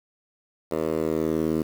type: tone with band-pass filter sweep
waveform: 10% pulse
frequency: 79.5 Hz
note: D#2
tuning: 38 cents sharp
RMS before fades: -25 dBFS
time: 0.71-1.63 s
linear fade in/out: 10 ms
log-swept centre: 550 to 300 Hz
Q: 1.6
effects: 7-bit